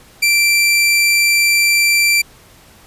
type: tone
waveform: sawtooth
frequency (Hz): 2349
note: D7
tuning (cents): 0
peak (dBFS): -7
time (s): 0.22-2.22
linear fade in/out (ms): 10
effects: pink hiss -45 dBFS RMS until 2.86 s + resampled to 32000 Hz